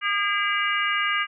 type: harmonic tone with a mistuned harmonic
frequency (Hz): 406.1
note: G#4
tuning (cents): -39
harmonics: 3 / 4 / 5 / 6 / 7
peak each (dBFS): -26 / -27 / -28 / -29 / -29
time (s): 0.01-1.27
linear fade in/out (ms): 50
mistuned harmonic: 6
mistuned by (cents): -79
effects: none